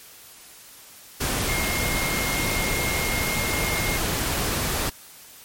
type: tone in noise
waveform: sine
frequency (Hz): 2137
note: C7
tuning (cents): +36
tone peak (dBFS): -28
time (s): 1.48-3.98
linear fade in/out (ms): 10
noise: pink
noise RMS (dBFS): -25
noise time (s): 1.2-4.9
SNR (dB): -6
effects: white hiss -46 dBFS RMS until 5.44 s + MP3 64 kbps